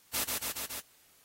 white noise with echo, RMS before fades -31 dBFS, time 0.13-0.25 s, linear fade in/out 20 ms, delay 140 ms, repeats 4, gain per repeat -2 dB, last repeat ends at 0.81 s, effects white hiss -63 dBFS RMS until 1.24 s + AAC 48 kbps

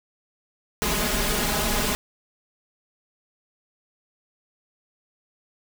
pink noise with comb filter, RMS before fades -24 dBFS, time 0.82-1.95 s, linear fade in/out 0 ms, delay 4.8 ms, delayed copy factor +0.85, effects none

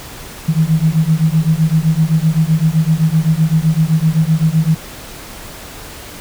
sine beating tone pair, 155.56 / 163.36 Hz, D#3 / E3, 0 / -15 cents, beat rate 7.8 Hz, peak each -13 dBFS, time 0.48-4.75 s, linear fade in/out 10 ms, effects pink hiss -32 dBFS RMS until 6.2 s

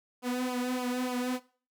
sawtooth tone with flanger, 250 Hz, B3, 21 cents sharp, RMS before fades -32 dBFS, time 0.22-1.4 s, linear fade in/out 50 ms, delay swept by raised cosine 0.5 to 3.1 ms, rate 3.4 Hz, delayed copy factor -0.8, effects noise-tail reverb RT60 0.4 s tail -19 dB re dry

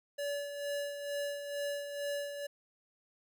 square tone with tremolo, 573 Hz, D5, 43 cents flat, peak -34 dBFS, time 0.18-2.47 s, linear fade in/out 10 ms, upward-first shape sine, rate 2.2 Hz, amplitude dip 55%, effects none

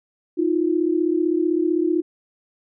sine tone pair together, 316.3 / 352 Hz, D#4 / F4, +29 / +14 cents, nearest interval major second, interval 185 cents, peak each -20 dBFS, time 0.37-2.02 s, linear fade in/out 20 ms, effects none

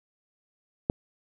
click, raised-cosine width 2 ms, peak -10 dBFS, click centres 0.899 s, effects none

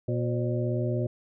harmonic tone with a mistuned harmonic, 120.3 Hz, B2, 45 cents flat, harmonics 1 / 2 / 3 / 4 / 5, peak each -27 / -34 / -32 / -36 / -35 dBFS, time 0.08-1.07 s, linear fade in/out 5 ms, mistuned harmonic 4, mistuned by +150 cents, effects none

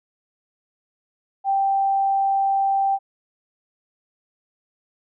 sine tone, 784 Hz, G5, in tune, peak -17 dBFS, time 1.44-2.99 s, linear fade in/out 50 ms, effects none

